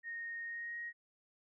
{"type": "tone with pitch glide", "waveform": "sine", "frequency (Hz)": [1855, 1880.9], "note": ["A#6", "A#6"], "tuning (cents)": [-9, 15], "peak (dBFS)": -40, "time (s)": [0.03, 0.93], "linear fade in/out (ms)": 50, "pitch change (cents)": 24, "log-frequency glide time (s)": [0.44, 0.78], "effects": []}